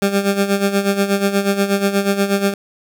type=tone with tremolo; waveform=20% pulse; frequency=198.7 Hz; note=G3; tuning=24 cents sharp; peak=-7 dBFS; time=0.02-2.54 s; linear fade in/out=2 ms; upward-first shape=sine; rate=8.3 Hz; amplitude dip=70%; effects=none